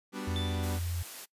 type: chord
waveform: sawtooth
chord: G major seventh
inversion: none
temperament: equal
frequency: 196 / 246.9 / 293.7 / 370 Hz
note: G3 / B3 / D4 / F#4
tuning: 0 / 0 / 0 / 0 cents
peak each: -36 / -36 / -37 / -42 dBFS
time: 0.12-0.8 s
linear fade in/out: 50 ms
type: tone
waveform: sine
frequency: 86.6 Hz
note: F2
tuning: 14 cents flat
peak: -31 dBFS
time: 0.27-1.03 s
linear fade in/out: 10 ms
type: tone with exponential decay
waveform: triangle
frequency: 3518 Hz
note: A7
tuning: 1 cent flat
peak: -32 dBFS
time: 0.36-0.96 s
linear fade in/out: 1 ms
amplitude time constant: 130 ms
type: high-pass noise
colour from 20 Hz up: white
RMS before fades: -44 dBFS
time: 0.62-1.26 s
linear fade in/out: 20 ms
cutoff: 180 Hz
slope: 24 dB/octave
effects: noise-tail reverb RT60 0.1 s tail -22 dB re dry + resampled to 32000 Hz